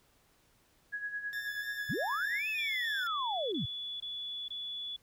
sine tone with tremolo, 1667 Hz, G#6, 6 cents sharp, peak -33 dBFS, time 0.92-2.42 s, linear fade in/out 20 ms, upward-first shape sine, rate 9.3 Hz, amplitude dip 65%
20% pulse tone with vibrato, 1767 Hz, A6, 7 cents sharp, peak -38 dBFS, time 1.33-3.07 s, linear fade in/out 0 ms, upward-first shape square, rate 3.3 Hz, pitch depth 23 cents each way
sine linear two-way sweep, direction up then down, 84.3 to 2637 to 84.3 Hz, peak -32 dBFS, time 1.89-3.66 s, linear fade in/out 10 ms, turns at 2.49 s
sine tone bursts, 3429 Hz, A7, 45 cents flat, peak -37 dBFS, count 5, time 2.58-4.964 s, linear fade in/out 5 ms, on 460 ms, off 21 ms
effects pink hiss -68 dBFS RMS until 5.02 s

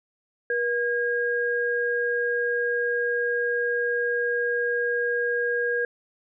sine tone pair together, 480 / 1628.6 Hz, B4 / G#6, -49 / -34 cents, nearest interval octave + major sixth, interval 2115 cents, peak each -25 dBFS, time 0.5-5.85 s, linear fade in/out 2 ms, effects none

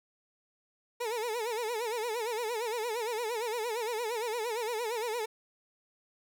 30% pulse tone with vibrato, 457.6 Hz, A#4, 32 cents flat, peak -29 dBFS, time 1-5.26 s, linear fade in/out 10 ms, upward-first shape sine, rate 8.7 Hz, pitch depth 130 cents each way, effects none

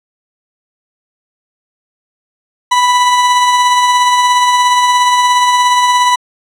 40% pulse tone with tremolo, 987.8 Hz, B5, in tune, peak -5 dBFS, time 2.71-6.16 s, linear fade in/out 10 ms, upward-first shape triangle, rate 17 Hz, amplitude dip 35%, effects low-pass 8000 Hz 12 dB/octave

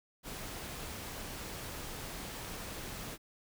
pink noise, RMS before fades -43 dBFS, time 0.23-3.18 s, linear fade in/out 50 ms, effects none

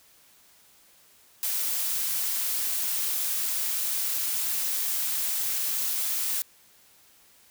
blue noise, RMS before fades -28 dBFS, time 1.43-6.42 s, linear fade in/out 0 ms, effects white hiss -58 dBFS RMS until 7.5 s

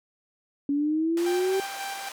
sine linear sweep, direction up, 279.8 to 388.5 Hz, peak -22 dBFS, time 0.69-1.6 s, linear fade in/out 2 ms
pink band-pass noise, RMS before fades -40 dBFS, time 1.17-2.12 s, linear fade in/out 2 ms, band 710 to 11000 Hz, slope 12 dB/octave
sawtooth tone with tremolo, 787 Hz, G5, 7 cents sharp, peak -28 dBFS, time 1.26-2.09 s, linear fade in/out 5 ms, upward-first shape square, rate 3.7 Hz, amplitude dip 35%
effects none

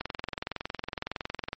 click train, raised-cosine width 0.3 ms, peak -16 dBFS, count 34, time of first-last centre 0.01-1.531 s, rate 21.7 Hz, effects MP3 32 kbps

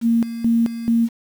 sine tone with tremolo, 231.2 Hz, A#3, 14 cents flat, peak -13 dBFS, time 0.01-1.09 s, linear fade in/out 50 ms, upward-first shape square, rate 2.3 Hz, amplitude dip 75%, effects 7-bit

